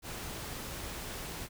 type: noise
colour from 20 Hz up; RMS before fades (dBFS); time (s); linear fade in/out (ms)
pink; -41; 0.02-1.49; 50
effects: none